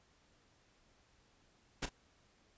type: noise with echo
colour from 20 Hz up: pink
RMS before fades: -36 dBFS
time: 1.82-1.86 s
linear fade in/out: 10 ms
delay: 34 ms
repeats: 1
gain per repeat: -12 dB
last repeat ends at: 1.894 s
effects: pink hiss -70 dBFS RMS until 2.57 s + resampled to 16000 Hz

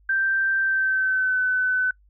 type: tone with pitch glide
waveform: sine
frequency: 1568 to 1509.3 Hz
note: G6 to F#6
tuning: 0 to +34 cents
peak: -19 dBFS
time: 0.09-1.91 s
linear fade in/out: 5 ms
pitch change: -66 cents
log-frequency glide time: 0.6-1.4 s
effects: noise-tail reverb RT60 0.1 s tail -23 dB re dry + added 50 Hz sine -54 dBFS peak until 2.09 s

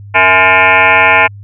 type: tone with frequency modulation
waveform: sine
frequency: 1603 Hz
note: G6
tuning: 38 cents sharp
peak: -4 dBFS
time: 0.14-1.28 s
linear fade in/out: 20 ms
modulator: 190 Hz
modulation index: 5.1
effects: added 101 Hz sine -28 dBFS peak until 1.43 s

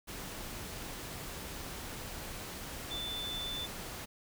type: tone in noise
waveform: sine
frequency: 3520 Hz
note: A7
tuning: in tune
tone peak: -37 dBFS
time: 2.9-3.67 s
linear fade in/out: 20 ms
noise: pink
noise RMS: -43 dBFS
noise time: 0.07-4.06 s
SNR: +3 dB
effects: none

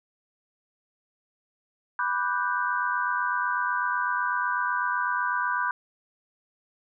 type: chord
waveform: sine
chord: G major seventh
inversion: first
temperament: equal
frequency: 987.8 / 1174.7 / 1480 / 1568 Hz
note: B5 / D6 / F#6 / G6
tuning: 0 / 0 / 0 / 0 cents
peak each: -28 / -31 / -30 / -30 dBFS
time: 1.99-5.71 s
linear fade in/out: 2 ms
effects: none

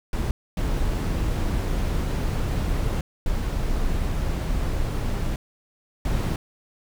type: noise bursts at uneven times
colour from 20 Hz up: brown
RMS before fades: -24 dBFS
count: 4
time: 0.13-0.31 / 0.57-3.01 / 3.26-5.36 / 6.05-6.36 s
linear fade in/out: 2 ms
effects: none

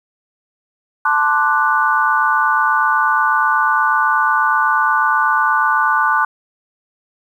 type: chord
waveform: sine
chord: D dominant seventh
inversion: second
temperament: equal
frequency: 880 / 1046.5 / 1174.7 / 1480 Hz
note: A5 / C6 / D6 / F#6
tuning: 0 / 0 / 0 / 0 cents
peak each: -18 / -20 / -17 / -16 dBFS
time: 1.05-6.25 s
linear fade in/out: 5 ms
effects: 8-bit

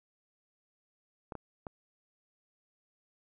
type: clicks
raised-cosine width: 1 ms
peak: -26 dBFS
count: 3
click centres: 1.322 / 1.353 / 1.668 s
effects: none

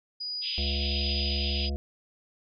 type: tone with tremolo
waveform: sine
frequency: 4921 Hz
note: D#8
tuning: 20 cents flat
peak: -31 dBFS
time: 0.2-1.7 s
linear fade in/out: 10 ms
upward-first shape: sine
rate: 1.3 Hz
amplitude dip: 30%
type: band-pass noise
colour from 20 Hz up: pink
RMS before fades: -35 dBFS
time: 0.41-1.7 s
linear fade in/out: 50 ms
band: 2800 to 3800 Hz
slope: 48 dB/octave
type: harmonic tone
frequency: 70.4 Hz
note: C#2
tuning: 27 cents sharp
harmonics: 1 / 3 / 5 / 7 / 9 / 10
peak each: -28 / -38 / -42 / -45 / -47 / -48 dBFS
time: 0.58-1.76 s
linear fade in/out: 0 ms
effects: none

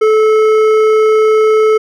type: tone with hard clipping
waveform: sine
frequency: 434.3 Hz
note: A4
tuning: 23 cents flat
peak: -8 dBFS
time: 0.01-1.78 s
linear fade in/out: 10 ms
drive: 9 dB
effects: none

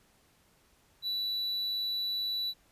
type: tone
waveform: triangle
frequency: 3951 Hz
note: B7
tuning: in tune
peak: -29 dBFS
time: 1.02-2.54 s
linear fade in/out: 50 ms
effects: pink hiss -66 dBFS RMS until 2.71 s + resampled to 32000 Hz

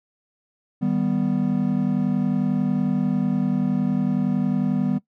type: chord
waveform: triangle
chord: Eb augmented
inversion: none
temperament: equal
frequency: 155.56 / 196 / 246.9 Hz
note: Eb3 / G3 / B3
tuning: 0 / 0 / 0 cents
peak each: -24 / -21 / -21 dBFS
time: 0.81-4.99 s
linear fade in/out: 20 ms
effects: noise-tail reverb RT60 0.1 s tail -18 dB re dry

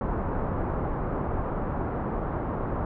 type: low-pass noise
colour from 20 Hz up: pink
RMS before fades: -29 dBFS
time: 0.01-2.85 s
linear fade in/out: 2 ms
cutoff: 1200 Hz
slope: 24 dB/octave
effects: none

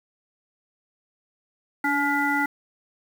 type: harmonic tone with a mistuned harmonic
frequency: 283.9 Hz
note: C#4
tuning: 41 cents sharp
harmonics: 1 / 3 / 5 / 7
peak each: -26 / -26 / -26 / -26 dBFS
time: 1.84-2.46 s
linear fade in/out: 5 ms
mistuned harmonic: 1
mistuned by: +22 cents
effects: 7-bit

